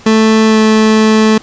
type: tone with pitch glide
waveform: 30% pulse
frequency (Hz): 219.9 to 218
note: A3 to A3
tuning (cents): -1 to -16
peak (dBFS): -3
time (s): 0.06-1.38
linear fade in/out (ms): 5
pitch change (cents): -15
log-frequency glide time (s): 0.47-0.58
effects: pink hiss -37 dBFS RMS until 1.42 s + resampled to 16000 Hz